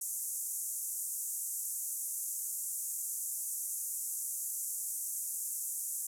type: band-pass noise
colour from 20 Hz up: white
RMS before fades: -38 dBFS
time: 0.01-6.07 s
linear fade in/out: 5 ms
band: 6600 to 13000 Hz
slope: 48 dB/octave
effects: none